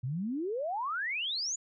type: exponential sweep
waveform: sine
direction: up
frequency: 118 to 7070 Hz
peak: -31 dBFS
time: 0.03-1.56 s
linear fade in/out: 10 ms
effects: none